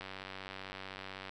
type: click train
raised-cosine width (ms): 0.3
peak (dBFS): -27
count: 124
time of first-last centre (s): 0.01-1.294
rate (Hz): 95.8
effects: none